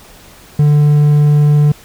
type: tone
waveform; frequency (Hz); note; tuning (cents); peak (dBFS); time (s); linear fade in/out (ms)
triangle; 147.8; D3; +11; -4; 0.59-1.72; 5
effects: pink hiss -40 dBFS RMS until 1.84 s